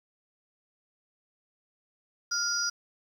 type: tone cluster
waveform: sine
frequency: 1402 / 4938 / 5780 Hz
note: F6 / D#8 / F#8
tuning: +6 / -14 / -41 cents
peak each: -31 dBFS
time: 2.31-2.7 s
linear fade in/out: 10 ms
effects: 9-bit